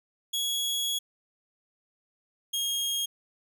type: tone pair in turn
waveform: sawtooth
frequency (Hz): 3342 / 3254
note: G#7 / G#7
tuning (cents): +10 / -36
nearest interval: unison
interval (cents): 46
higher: first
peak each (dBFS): -24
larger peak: neither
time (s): 0.33-0.99 / 2.53-3.06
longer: first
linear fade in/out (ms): 10
effects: none